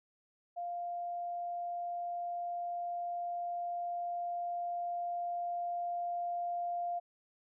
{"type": "tone with level ramp", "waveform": "sine", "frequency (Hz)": 698.5, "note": "F5", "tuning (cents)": 0, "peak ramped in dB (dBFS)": [-36, -33], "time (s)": [0.56, 7], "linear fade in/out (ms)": 20, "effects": []}